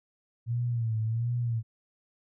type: tone with vibrato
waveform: sine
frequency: 115.4 Hz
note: A#2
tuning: 17 cents flat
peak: -26 dBFS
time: 0.46-1.63 s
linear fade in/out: 50 ms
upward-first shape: sine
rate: 1.4 Hz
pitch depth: 85 cents each way
effects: none